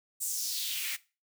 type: noise with high-pass filter sweep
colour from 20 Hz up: white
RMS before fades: -34 dBFS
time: 0.2-0.97 s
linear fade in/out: 20 ms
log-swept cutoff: 8300 to 1900 Hz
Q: 2.7
effects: noise-tail reverb RT60 0.3 s tail -19 dB re dry